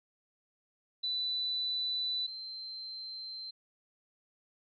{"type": "tone pair in turn", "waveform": "sine", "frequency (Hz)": [3984, 4113], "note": ["B7", "C8"], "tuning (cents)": [14, -30], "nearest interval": "minor second", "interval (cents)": 56, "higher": "second", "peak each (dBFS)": [-31, -40], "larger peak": "first", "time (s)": [[1.03, 2.27], [2.27, 3.51]], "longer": "neither", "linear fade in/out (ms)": 10, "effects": []}